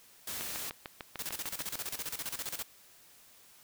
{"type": "noise", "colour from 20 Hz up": "white", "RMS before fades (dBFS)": -39, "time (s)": [0.27, 0.7], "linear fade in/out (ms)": 5}
{"type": "click train", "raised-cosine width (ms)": 0.3, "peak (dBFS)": -23, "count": 10, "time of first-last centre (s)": [0.41, 1.755], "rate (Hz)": 6.69}
{"type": "noise with tremolo", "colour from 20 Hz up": "white", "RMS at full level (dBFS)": -37, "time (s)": [1.19, 2.63], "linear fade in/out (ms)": 2, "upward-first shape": "square", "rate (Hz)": 15, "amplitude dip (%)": 75}
{"effects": ["white hiss -59 dBFS RMS until 3.63 s"]}